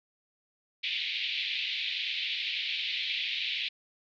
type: band-pass noise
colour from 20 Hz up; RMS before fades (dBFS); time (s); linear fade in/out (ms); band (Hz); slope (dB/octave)
white; -33; 0.83-3.69; 10; 2200 to 3900; 48
effects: none